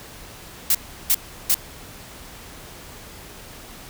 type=noise bursts; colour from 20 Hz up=blue; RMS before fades=-17 dBFS; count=3; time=0.7-1.544 s; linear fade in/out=2 ms; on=48 ms; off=350 ms; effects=pink hiss -41 dBFS RMS until 3.89 s